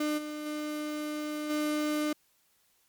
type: tone with level steps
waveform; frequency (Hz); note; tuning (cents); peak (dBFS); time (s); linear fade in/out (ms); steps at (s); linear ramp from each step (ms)
35% pulse; 301.1; D4; +43; -26 / -34 / -31 / -26; 0-2.13; 5; 0.17 / 0.45 / 1.49; 20
effects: white hiss -69 dBFS RMS until 2.88 s + MP3 96 kbps